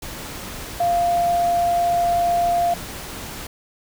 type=tone in noise; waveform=sine; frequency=695 Hz; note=F5; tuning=9 cents flat; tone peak=-16 dBFS; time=0.8-2.74 s; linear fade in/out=5 ms; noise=pink; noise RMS=-33 dBFS; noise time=0.02-3.47 s; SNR=+14 dB; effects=none